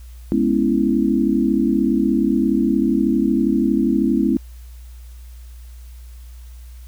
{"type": "chord", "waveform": "sine", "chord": "C# minor seventh", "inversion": "second", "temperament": "equal with one note detuned", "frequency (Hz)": [207.7, 244.5, 277.2, 329.6], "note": ["G#3", "B3", "C#4", "E4"], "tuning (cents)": [0, -17, 0, 0], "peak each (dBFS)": -20, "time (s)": [0.32, 4.37], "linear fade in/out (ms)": 0, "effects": ["added 60 Hz sine -35 dBFS peak until 6.87 s", "white hiss -53 dBFS RMS until 6.87 s"]}